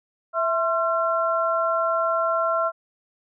sine tone cluster, 659 / 1057 / 1360 Hz, E5 / C6 / F6, -1 / +17 / -46 cents, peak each -23 / -28 / -23 dBFS, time 0.33-2.72 s, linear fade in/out 50 ms, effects none

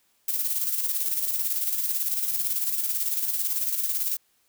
violet noise with tremolo, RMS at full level -25 dBFS, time 0.28-4.17 s, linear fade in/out 5 ms, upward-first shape square, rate 18 Hz, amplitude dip 45%, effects white hiss -67 dBFS RMS until 4.48 s

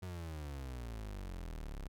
35% pulse exponential sweep, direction down, 93.7 to 32.7 Hz, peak -40 dBFS, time 0.02-1.88 s, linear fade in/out 10 ms, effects none

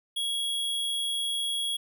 square tone, 3322 Hz, G#7, in tune, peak -28 dBFS, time 0.16-1.77 s, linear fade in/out 10 ms, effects none

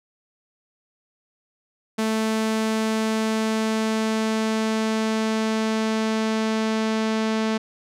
sawtooth tone with low-pass filter sweep, 220 Hz, A3, in tune, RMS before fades -23 dBFS, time 1.98-7.58 s, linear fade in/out 10 ms, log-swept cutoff 11000 to 5600 Hz, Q 0.79, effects none

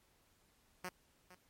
5% pulse tone with echo, 182 Hz, F#3, 28 cents flat, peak -30 dBFS, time 0.84-0.89 s, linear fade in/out 2 ms, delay 460 ms, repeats 1, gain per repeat -15 dB, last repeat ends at 1.35 s, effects pink hiss -72 dBFS RMS until 1.49 s + MP3 64 kbps

